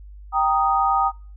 sine chord, Eb major, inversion first, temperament equal, 784 / 932.3 / 1244.5 Hz, G5 / Bb5 / Eb6, 0 / 0 / 0 cents, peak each -20 / -23 / -20 dBFS, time 0.32-1.12 s, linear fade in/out 50 ms, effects noise-tail reverb RT60 0.4 s tail -26 dB re dry + added 50 Hz sine -38 dBFS peak until 1.36 s

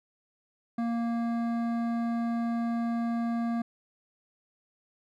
sine tone with hard clipping, 233.1 Hz, A#3, in tune, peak -29 dBFS, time 0.78-3.62 s, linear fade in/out 5 ms, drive 12 dB, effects none

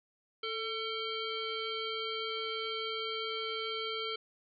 harmonic tone with a mistuned harmonic, 450.5 Hz, A4, 41 cents sharp, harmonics 1 / 3 / 5 / 7 / 9 / 10, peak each -39 / -41 / -43 / -39 / -48 / -48 dBFS, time 0.43-4.16 s, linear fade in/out 5 ms, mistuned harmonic 1, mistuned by -33 cents, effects none

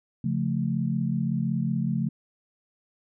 sine chord, Db augmented, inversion none, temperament equal, 138.59 / 174.61 / 220 Hz, Db3 / F3 / A3, 0 / 0 / 0 cents, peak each -28 dBFS, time 0.24-2.09 s, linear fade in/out 5 ms, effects none

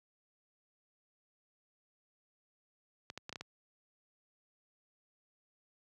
clicks, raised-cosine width 0.2 ms, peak -25 dBFS, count 6, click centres 3.101 / 3.176 / 3.294 / 3.327 / 3.358 / 3.41 s, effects high-pass 80 Hz 12 dB/octave

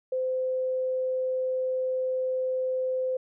sine tone, 515 Hz, C5, 28 cents flat, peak -25 dBFS, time 0.12-3.17 s, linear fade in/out 5 ms, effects none

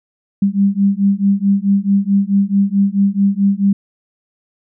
sine beating tone pair, 196.2 / 200.8 Hz, G3 / G3, +2 / +42 cents, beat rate 4.6 Hz, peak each -14 dBFS, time 0.42-3.73 s, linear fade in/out 5 ms, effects none

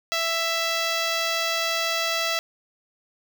5% pulse tone with notch filter, 662 Hz, E5, 7 cents sharp, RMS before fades -25 dBFS, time 0.12-2.39 s, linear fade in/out 0 ms, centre 8600 Hz, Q 0.74, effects none

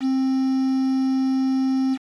triangle tone with quantisation, 264 Hz, C4, 16 cents sharp, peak -16 dBFS, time 0-1.98 s, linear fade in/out 50 ms, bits 6, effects low-pass 5000 Hz 12 dB/octave + AAC 64 kbps

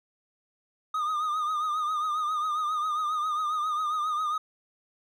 triangle tone with vibrato, 1230 Hz, D#6, 20 cents flat, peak -24 dBFS, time 0.94-4.38 s, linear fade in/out 5 ms, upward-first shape triangle, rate 7.4 Hz, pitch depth 71 cents each way, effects none

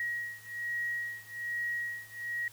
sine beating tone pair, 1899 / 1900.2 Hz, A#6 / A#6, +32 / +33 cents, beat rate 1.2 Hz, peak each -36 / -37 dBFS, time 0-2.48 s, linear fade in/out 2 ms, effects added 108 Hz sine -60 dBFS peak until 2.52 s + white hiss -56 dBFS RMS until 2.52 s

